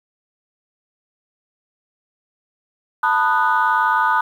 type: chord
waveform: sine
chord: B dominant seventh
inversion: third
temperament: just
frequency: 889 / 987.8 / 1234.7 / 1481.6 Hz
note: A5 / B5 / D#6 / F#6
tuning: +18 / 0 / -14 / +2 cents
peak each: -19 dBFS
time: 3.03-4.21 s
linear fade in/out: 5 ms
effects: tanh soft clip ceiling -6 dBFS + 8-bit